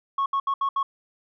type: tone bursts at uneven times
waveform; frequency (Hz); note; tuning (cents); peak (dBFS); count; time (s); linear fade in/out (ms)
sine; 1100; C#6; -14; -19; 5; 0.18-0.26 / 0.33-0.4 / 0.47-0.54 / 0.61-0.69 / 0.76-0.83; 5
effects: tanh soft clip ceiling -19 dBFS